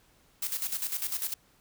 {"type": "noise with tremolo", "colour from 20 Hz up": "blue", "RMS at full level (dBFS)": -31, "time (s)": [0.42, 1.34], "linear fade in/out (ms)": 5, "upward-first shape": "square", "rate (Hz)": 10, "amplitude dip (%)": 65, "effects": ["pink hiss -64 dBFS RMS until 1.6 s"]}